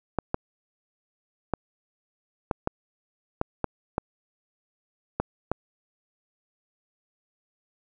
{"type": "clicks", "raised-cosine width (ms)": 1, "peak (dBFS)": -10, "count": 10, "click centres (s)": [0.187, 0.344, 1.537, 2.512, 2.674, 3.414, 3.643, 3.981, 5.2, 5.516], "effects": []}